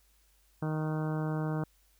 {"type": "harmonic tone with a mistuned harmonic", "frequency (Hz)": 155.56, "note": "D#3", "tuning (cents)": 0, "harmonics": [1, 2, 3, 4, 5, 6, 7, 8, 9, 10], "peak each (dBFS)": [-31, -37, -41, -43, -45, -47, -48, -49, -50, -51], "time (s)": [0.62, 1.64], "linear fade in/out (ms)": 5, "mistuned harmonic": 10, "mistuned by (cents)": -30, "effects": ["added 50 Hz sine -66 dBFS peak until 1.99 s", "white hiss -69 dBFS RMS until 1.99 s"]}